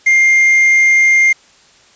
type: tone with quantisation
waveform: triangle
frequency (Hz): 2112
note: C7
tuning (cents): +16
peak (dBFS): -5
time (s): 0.06-1.33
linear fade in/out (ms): 10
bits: 5
effects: white hiss -47 dBFS RMS until 1.95 s + resampled to 16000 Hz